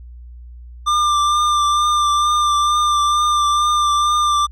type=tone with vibrato; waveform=square; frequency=1191 Hz; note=D6; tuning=24 cents sharp; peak=-14 dBFS; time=0.86-4.47 s; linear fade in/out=20 ms; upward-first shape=triangle; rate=2.2 Hz; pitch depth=26 cents each way; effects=added 60 Hz sine -34 dBFS peak until 4.51 s + low-pass 7000 Hz 12 dB/octave